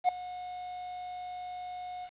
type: tone with ADSR envelope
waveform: triangle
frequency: 725 Hz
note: F#5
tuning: 35 cents flat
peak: -17 dBFS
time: 0.04-2.1 s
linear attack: 47 ms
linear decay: 4 ms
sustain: -19 dB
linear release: 61 ms
effects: resampled to 8000 Hz + 9-bit